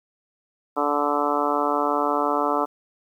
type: harmonic tone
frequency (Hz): 145.8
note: D3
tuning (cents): -12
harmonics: 2 / 3 / 4 / 5 / 6 / 7 / 8 / 9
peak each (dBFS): -28 / -28 / -28 / -28 / -28 / -28 / -28 / -28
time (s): 0.76-2.66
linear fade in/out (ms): 20
effects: 9-bit